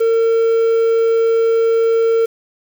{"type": "tone with quantisation", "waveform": "triangle", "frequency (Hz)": 455.3, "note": "A#4", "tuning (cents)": -41, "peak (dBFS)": -9, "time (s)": [0, 2.26], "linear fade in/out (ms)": 10, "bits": 6, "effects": []}